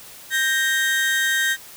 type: tone pair together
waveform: 35% pulse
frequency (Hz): 1575 / 1862.8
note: G6 / A#6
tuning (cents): +8 / -2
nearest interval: minor third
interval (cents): 290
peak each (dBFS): -20 / -19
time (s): 0.3-1.57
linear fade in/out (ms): 50
effects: white hiss -42 dBFS RMS until 1.76 s